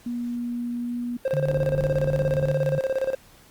sine tone with pitch glide, 240 to 241.4 Hz, B3 to B3, -49 to -39 cents, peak -26 dBFS, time 0.06-1.17 s, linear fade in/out 5 ms, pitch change +10 cents, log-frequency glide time 0.75-1.01 s
triangle tone with tremolo, 530 Hz, C5, 22 cents sharp, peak -18 dBFS, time 1.25-3.15 s, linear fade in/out 5 ms, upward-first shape square, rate 17 Hz, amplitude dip 75%
sine tone, 146.83 Hz, D3, in tune, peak -24 dBFS, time 1.33-2.79 s, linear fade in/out 5 ms
pink low-pass noise, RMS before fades -35 dBFS, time 1.47-2.53 s, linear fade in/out 5 ms, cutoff 400 Hz, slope 12 dB/octave
effects pink hiss -53 dBFS RMS until 3.5 s + Opus 48 kbps

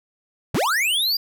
square linear sweep, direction up, 69.3 to 4869 Hz, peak -19 dBFS, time 0.54-1.17 s, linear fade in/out 5 ms, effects none

